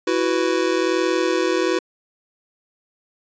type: chord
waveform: square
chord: E suspended second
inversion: none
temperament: just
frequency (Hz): 329.6 / 370.8 / 494.4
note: E4 / F#4 / B4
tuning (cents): 0 / +4 / +2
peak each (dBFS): -23 / -22 / -24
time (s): 0.07-1.79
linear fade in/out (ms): 5
effects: resampled to 16000 Hz